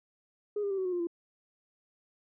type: tone with pitch steps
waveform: sine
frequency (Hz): 415.3 / 401.8 / 388.8 / 376.2 / 364.1 / 352.3 / 340.9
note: G#4 / G4 / G4 / F#4 / F#4 / F4 / F4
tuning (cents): 0 / +43 / -14 / +29 / -28 / +15 / -42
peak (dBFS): -28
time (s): 0.56-1.071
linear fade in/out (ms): 5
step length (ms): 73
effects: tanh soft clip ceiling -25 dBFS

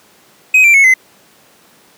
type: tone with pitch steps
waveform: triangle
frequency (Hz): 2523 / 2354 / 2196 / 2049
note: D#7 / D7 / C#7 / C7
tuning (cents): +23 / +3 / -17 / -37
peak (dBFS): -3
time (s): 0.54-0.94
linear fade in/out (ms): 5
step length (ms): 100
effects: pink hiss -47 dBFS RMS until 1.97 s + high-pass 200 Hz 12 dB/octave

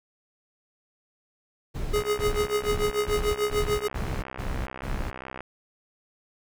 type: noise bursts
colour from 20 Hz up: brown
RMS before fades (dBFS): -30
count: 8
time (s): 1.74-5.11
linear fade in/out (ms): 20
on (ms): 290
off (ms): 150
type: tone with tremolo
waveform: square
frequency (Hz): 417.8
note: G#4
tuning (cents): +10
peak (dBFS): -21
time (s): 1.93-3.88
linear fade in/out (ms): 10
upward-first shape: triangle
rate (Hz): 6.8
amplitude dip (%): 95
type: click train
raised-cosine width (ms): 0.5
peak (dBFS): -21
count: 225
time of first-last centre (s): 1.96-5.406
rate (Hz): 65
effects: none

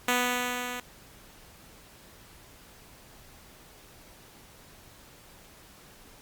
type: tone with level ramp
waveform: 5% pulse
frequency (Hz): 246.9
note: B3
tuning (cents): 0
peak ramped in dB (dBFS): -11 to -23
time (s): 0.08-0.8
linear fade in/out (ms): 2
effects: pink hiss -53 dBFS RMS until 6.21 s + Opus 48 kbps

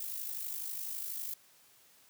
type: noise with amplitude modulation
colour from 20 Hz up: violet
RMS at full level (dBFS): -37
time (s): 0-1.34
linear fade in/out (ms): 5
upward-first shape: sine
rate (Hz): 52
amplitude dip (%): 55
effects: white hiss -63 dBFS RMS until 2.09 s + high-pass 80 Hz 12 dB/octave

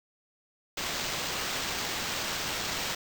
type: noise with sample-and-hold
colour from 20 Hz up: white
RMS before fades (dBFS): -33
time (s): 0.77-2.95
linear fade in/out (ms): 5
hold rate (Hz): 11025
effects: none

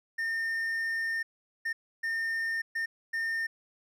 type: tone bursts at uneven times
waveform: triangle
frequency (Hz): 1817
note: A#6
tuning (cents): -45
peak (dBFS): -27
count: 5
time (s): 0.18-1.23 / 1.65-1.73 / 2.03-2.62 / 2.75-2.86 / 3.13-3.47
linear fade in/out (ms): 10
effects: none

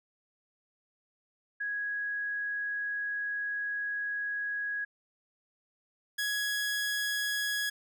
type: tone pair in turn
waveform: sine / sawtooth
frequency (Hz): 1661.2 / 1670.3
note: G#6 / G#6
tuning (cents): 0 / +9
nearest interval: unison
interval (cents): 9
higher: second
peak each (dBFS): -31 / -26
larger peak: second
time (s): 1.6-4.85 / 6.18-7.7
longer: first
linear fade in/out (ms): 10
effects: none

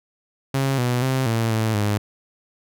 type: tone with pitch steps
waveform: sawtooth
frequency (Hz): 135.6 / 123 / 131.5 / 113.9 / 110.7 / 103.9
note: C#3 / B2 / C3 / A#2 / A2 / G#2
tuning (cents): -38 / -7 / +9 / -40 / +11 / +1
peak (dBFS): -15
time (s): 0.54-1.98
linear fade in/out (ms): 5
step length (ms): 240
effects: none

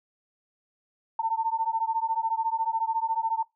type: beating tone pair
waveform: sine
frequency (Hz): 894 / 908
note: A5 / A#5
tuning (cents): +27 / -46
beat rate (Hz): 14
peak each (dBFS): -27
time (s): 1.19-3.43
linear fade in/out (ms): 5
effects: noise-tail reverb RT60 0.2 s tail -22 dB re dry

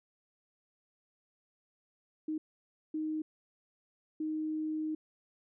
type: tone bursts at uneven times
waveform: sine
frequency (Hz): 311.1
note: D#4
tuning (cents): 0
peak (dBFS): -32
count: 3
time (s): 2.28-2.38 / 2.94-3.22 / 4.2-4.95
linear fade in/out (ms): 5
effects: none

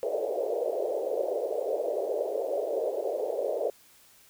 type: band-pass noise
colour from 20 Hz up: white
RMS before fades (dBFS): -30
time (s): 0.03-3.7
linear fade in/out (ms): 0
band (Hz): 410 to 610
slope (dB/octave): 48
effects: white hiss -58 dBFS RMS until 4.29 s

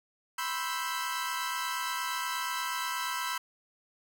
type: chord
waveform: sawtooth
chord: C major seventh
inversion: third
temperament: equal with one note detuned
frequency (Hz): 987.8 / 1056.2 / 1318.5 / 1568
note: B5 / C6 / E6 / G6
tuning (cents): 0 / +16 / 0 / 0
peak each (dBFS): -32 / -35 / -33 / -35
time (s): 0.38-3.38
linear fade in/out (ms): 5
effects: none

